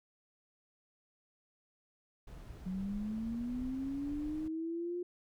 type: noise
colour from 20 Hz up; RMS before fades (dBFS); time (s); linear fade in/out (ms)
brown; -48; 2.27-4.48; 5
type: linear sweep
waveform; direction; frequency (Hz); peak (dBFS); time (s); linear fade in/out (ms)
sine; up; 182.4 to 356.7; -35; 2.66-5.03; 5
effects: none